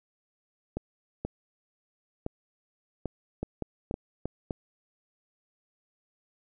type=clicks; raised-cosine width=2 ms; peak=-18 dBFS; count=10; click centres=0.77 / 1.25 / 2.264 / 3.057 / 3.43 / 3.623 / 3.911 / 3.941 / 4.256 / 4.508 s; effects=none